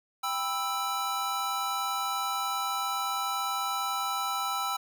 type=chord; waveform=square; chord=E minor; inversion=first; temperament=just; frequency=791.1 / 988.9 / 1318.5 Hz; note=G5 / B5 / E6; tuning=+16 / +2 / 0 cents; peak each=-35 / -37 / -32 dBFS; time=0.23-4.77 s; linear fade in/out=10 ms; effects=none